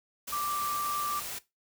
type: tone in noise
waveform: sine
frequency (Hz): 1174.7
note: D6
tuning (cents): 0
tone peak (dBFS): -30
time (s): 0.32-1.2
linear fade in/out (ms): 10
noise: white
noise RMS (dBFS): -38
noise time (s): 0.27-1.39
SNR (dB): +5
effects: noise-tail reverb RT60 0.2 s tail -17 dB re dry